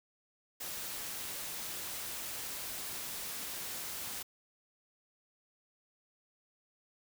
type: noise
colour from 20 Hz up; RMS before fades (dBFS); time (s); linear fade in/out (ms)
white; -41; 0.6-4.23; 10
effects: none